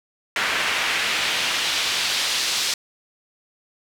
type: noise with band-pass filter sweep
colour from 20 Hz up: pink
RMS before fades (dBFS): -23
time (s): 0.36-2.74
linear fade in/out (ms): 2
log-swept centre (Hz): 2000 to 4600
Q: 1.2
effects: none